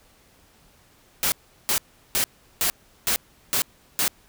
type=noise bursts; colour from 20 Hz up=white; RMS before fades=-22 dBFS; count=7; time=1.23-4.08 s; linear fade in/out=0 ms; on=90 ms; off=370 ms; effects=pink hiss -57 dBFS RMS until 4.28 s